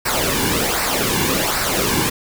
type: noise with flanger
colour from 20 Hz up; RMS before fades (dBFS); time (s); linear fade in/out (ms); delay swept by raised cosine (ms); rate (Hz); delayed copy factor
pink; -19; 0.05-2.1; 10; 0.3 to 1.6; 1.3; -0.65
effects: none